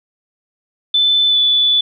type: tone with pitch glide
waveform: sine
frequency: 3516 to 3470 Hz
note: A7 to A7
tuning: -2 to -25 cents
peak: -10 dBFS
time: 0.94-1.81 s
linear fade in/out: 5 ms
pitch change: -23 cents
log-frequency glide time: 1.28-1.37 s
effects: none